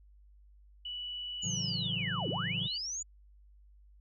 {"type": "tone", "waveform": "sine", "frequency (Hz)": 2954, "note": "F#7", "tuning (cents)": -3, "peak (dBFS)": -37, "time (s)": [0.85, 2.78], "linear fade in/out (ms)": 5}
{"type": "linear two-way sweep", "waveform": "sine", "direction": "down then up", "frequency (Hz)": [7040, 220, 7040], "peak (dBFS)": -35, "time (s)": [1.42, 3.03], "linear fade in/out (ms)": 10, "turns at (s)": 2.29}
{"type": "chord", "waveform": "triangle", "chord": "F# minor seventh", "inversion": "first", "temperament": "just", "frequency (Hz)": [111, 138.75, 166.5, 185], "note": ["A2", "C#3", "E3", "F#3"], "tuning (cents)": [16, 2, 18, 0], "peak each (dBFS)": -39, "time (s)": [1.43, 2.68], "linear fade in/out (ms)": 20}
{"effects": ["added 50 Hz sine -56 dBFS peak until 4 s"]}